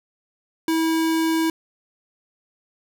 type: tone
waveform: square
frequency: 324.1 Hz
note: E4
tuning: 29 cents flat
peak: -19 dBFS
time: 0.68-1.5 s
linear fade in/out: 2 ms
effects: none